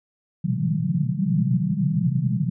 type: band-pass noise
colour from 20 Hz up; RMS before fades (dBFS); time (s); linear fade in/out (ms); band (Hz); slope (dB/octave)
white; -22; 0.44-2.5; 10; 120 to 200; 96
effects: none